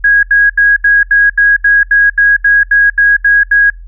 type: tone bursts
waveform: sine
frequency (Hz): 1649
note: G#6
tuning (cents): -13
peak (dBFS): -4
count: 14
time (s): 0.04-3.701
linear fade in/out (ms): 5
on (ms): 190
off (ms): 77
effects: noise-tail reverb RT60 0.2 s tail -25 dB re dry + added 42 Hz sine -27 dBFS peak until 3.87 s